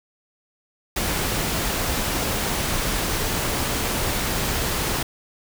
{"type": "noise", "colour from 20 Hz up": "pink", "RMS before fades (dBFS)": -24, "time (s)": [0.96, 5.03], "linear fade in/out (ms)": 5, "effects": []}